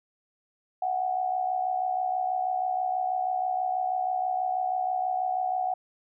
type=tone with amplitude modulation; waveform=sine; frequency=740 Hz; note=F#5; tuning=in tune; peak=-22 dBFS; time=0.82-5.74 s; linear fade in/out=5 ms; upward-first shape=sine; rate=66.2 Hz; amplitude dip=65%; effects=none